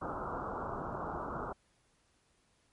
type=low-pass noise; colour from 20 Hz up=white; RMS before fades=-39 dBFS; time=0.01-1.53 s; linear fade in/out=10 ms; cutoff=1400 Hz; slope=96 dB/octave; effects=pink hiss -72 dBFS RMS until 2.72 s + MP3 48 kbps